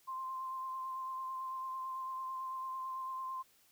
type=tone with vibrato; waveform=sine; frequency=1046.5 Hz; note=C6; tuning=in tune; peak=-38 dBFS; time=0.07-3.43 s; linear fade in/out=20 ms; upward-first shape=sine; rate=9 Hz; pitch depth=17 cents each way; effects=white hiss -68 dBFS RMS until 3.71 s